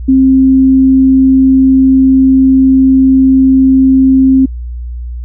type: tone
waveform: sine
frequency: 264.2 Hz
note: C4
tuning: 17 cents sharp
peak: -3 dBFS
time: 0.08-4.46 s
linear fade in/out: 10 ms
effects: added 60 Hz sine -18 dBFS peak until 5.24 s